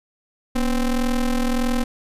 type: ring-modulated tone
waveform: square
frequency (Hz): 130.81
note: C3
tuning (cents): 0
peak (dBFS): -16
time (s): 0.55-1.84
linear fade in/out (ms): 10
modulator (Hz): 110
effects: resampled to 32000 Hz